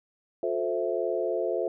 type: chord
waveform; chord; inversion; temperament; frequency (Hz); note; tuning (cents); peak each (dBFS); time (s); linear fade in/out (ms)
sine; F major seventh; none; equal with one note detuned; 358.4 / 440 / 523.3 / 659.3; F4 / A4 / C5 / E5; +45 / 0 / 0 / 0; -31; 0.43-1.68; 2
effects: none

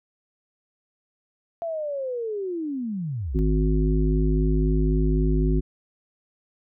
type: linear sweep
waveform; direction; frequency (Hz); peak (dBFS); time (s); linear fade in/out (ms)
sine; down; 681 to 38.89; -26; 1.62-3.39; 0
type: harmonic tone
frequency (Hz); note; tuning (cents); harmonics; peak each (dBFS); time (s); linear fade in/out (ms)
51.91; G#1; 0; 1 / 3 / 5 / 7; -20 / -25 / -27 / -28; 3.34-5.61; 20
effects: none

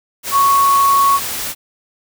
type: tone in noise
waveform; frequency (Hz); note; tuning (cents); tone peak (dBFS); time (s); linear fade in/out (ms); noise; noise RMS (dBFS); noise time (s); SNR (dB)
sine; 1108.7; C#6; 0; -9; 0.31-1.2; 50; white; -23; 0.23-1.55; +11
effects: none

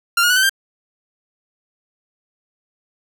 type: tone with pitch steps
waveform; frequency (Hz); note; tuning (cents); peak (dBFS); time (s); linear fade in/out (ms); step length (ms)
sawtooth; 1387 / 1433.4 / 1481.4 / 1531 / 1582.2; F6 / F6 / F#6 / G6 / G6; -12 / +45 / +2 / -41 / +16; -9; 0.17-0.495; 5; 65
effects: none

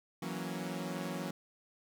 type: chord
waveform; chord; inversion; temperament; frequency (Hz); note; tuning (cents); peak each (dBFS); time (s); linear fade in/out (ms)
sawtooth; F# dominant seventh; third; equal; 164.81 / 185 / 233.1 / 277.2; E3 / F#3 / A#3 / C#4; 0 / 0 / 0 / 0; -38 / -37 / -40 / -40; 0.22-1.31; 5
effects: none

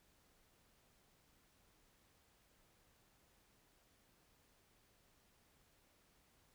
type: silence
effects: pink hiss -73 dBFS RMS until 6.54 s

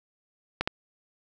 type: clicks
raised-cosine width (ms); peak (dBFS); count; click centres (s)
0.3; -10; 2; 0.61 / 0.675
effects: none

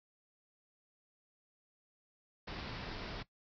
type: low-pass noise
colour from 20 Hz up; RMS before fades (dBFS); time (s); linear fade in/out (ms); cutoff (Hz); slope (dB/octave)
pink; -44; 2.47-3.23; 10; 5300; 96
effects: noise-tail reverb RT60 0.1 s tail -17 dB re dry

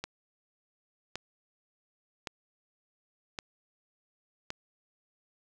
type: click train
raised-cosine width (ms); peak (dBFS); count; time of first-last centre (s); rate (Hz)
0.2; -18; 5; 0.04-4.504; 0.896
effects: none

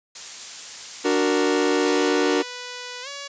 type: noise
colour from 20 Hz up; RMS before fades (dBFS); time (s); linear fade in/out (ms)
blue; -31; 0.15-2.09; 5
type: chord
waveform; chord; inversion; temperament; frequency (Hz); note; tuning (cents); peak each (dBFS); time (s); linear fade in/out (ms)
40% pulse; D augmented; none; equal; 293.7 / 370 / 466.2; D4 / F#4 / A#4; 0 / 0 / 0; -22; 1.04-2.43; 20
type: tone with pitch glide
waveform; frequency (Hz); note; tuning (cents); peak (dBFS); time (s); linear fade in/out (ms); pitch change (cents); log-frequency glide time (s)
5% pulse; 493.9 to 564.1; B4 to C#5; 0 to +30; -21; 1.85-3.28; 10; +230; 3.02-3.08
effects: resampled to 16000 Hz

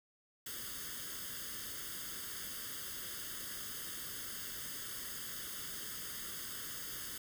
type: noise with comb filter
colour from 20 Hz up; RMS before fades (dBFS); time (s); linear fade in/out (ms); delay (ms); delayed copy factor
white; -44; 0.46-7.18; 5; 0.61; +0.85
effects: none

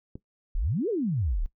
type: click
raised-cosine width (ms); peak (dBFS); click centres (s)
3; -26; 0.155
type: exponential two-way sweep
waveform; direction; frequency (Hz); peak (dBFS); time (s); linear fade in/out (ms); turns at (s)
sine; up then down; 30.19 to 493.9 to 30.19; -24; 0.55-1.46; 0; 0.89
effects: noise-tail reverb RT60 0.1 s tail -17 dB re dry

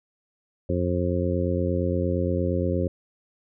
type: harmonic tone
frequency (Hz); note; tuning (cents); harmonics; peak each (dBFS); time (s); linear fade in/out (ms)
88.6; F2; +25; 1 / 2 / 3 / 4 / 5 / 6; -26 / -29 / -30 / -30 / -32 / -29; 0.69-2.88; 5
effects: none

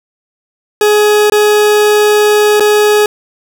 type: tone with dropouts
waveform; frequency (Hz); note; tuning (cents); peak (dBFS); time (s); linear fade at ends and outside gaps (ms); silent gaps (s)
40% pulse; 419.7; G#4; +18; -5; 0.81-3.06; 2; 1.299-1.321 / 2.598-2.605
effects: none

